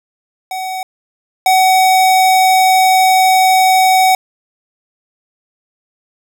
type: tone pair in turn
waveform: square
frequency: 752 / 752 Hz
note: F#5 / F#5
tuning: +28 / +28 cents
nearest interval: unison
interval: 0 cents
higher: neither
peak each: -20 / -8 dBFS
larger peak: second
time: 0.51-0.83 / 1.46-4.15 s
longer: second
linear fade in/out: 2 ms
effects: none